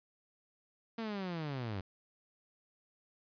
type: linear sweep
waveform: sawtooth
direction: down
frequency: 231.4 to 90.8 Hz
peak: -33 dBFS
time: 0.98-1.81 s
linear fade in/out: 5 ms
effects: resampled to 11025 Hz